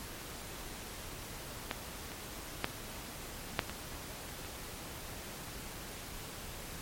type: clicks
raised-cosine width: 0.3 ms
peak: -16 / -28 / -13 / -11 / -23 / -30 / -28 dBFS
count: 7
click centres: 1.712 / 2.118 / 2.644 / 3.592 / 3.696 / 4.29 / 4.448 s
effects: pink hiss -45 dBFS RMS until 6.81 s + MP3 64 kbps